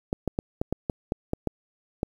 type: clicks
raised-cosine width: 2 ms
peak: -12 dBFS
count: 10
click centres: 0.129 / 0.277 / 0.389 / 0.615 / 0.726 / 0.898 / 1.121 / 1.334 / 1.473 / 2.031 s
effects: 8-bit